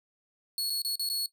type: tone with dropouts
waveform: sawtooth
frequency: 4365 Hz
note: C#8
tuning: 28 cents flat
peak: -26 dBFS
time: 0.58-1.26 s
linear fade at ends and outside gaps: 1 ms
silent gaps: 0.698-0.702 / 0.819-0.848 / 0.956-0.995 / 1.09-1.099 s
effects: noise-tail reverb RT60 0.1 s tail -18 dB re dry